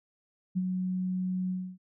sine tone with ADSR envelope, 184.3 Hz, F#3, 7 cents flat, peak -24 dBFS, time 0.55-1.78 s, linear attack 23 ms, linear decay 40 ms, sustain -4 dB, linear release 280 ms, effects none

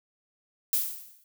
violet noise with exponential decay, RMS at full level -23 dBFS, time 0.73-1.24 s, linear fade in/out 1 ms, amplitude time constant 110 ms, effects none

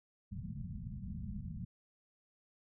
white low-pass noise, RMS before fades -43 dBFS, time 0.31-1.65 s, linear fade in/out 10 ms, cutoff 220 Hz, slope 96 dB/octave, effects none

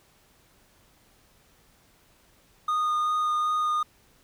triangle tone with vibrato, 1229 Hz, D#6, 22 cents flat, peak -21 dBFS, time 2.68-3.83 s, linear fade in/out 5 ms, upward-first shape sine, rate 2.6 Hz, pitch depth 9 cents each way, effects pink hiss -61 dBFS RMS until 4.23 s

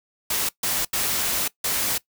white noise bursts at uneven times, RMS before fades -24 dBFS, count 4, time 0.3-0.49 / 0.63-0.85 / 0.93-1.48 / 1.64-1.98 s, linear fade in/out 5 ms, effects noise-tail reverb RT60 0.1 s tail -20 dB re dry

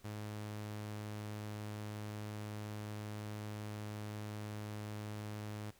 sawtooth tone, 105.5 Hz, G#2, 28 cents sharp, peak -38 dBFS, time 0.04-5.71 s, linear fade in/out 10 ms, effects pink hiss -66 dBFS RMS until 5.79 s

